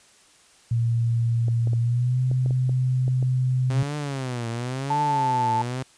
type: tone with pitch glide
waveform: sine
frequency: 116.54 to 127.82 Hz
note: A#2 to C3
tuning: 0 to -40 cents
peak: -19 dBFS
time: 0.71-3.83 s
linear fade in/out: 5 ms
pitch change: +160 cents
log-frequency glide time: 1.79-2.21 s
type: clicks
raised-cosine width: 2 ms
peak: -22 dBFS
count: 9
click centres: 1.483 / 1.673 / 1.733 / 2.314 / 2.461 / 2.508 / 2.694 / 3.08 / 3.227 s
type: tone with vibrato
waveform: sawtooth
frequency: 130.81 Hz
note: C3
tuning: in tune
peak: -23 dBFS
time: 3.7-5.83 s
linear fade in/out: 5 ms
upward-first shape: triangle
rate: 0.95 Hz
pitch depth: 240 cents each way
type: tone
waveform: sine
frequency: 880 Hz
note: A5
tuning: in tune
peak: -20 dBFS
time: 4.9-5.62 s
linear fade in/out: 5 ms
effects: white hiss -55 dBFS RMS until 5.97 s + resampled to 22050 Hz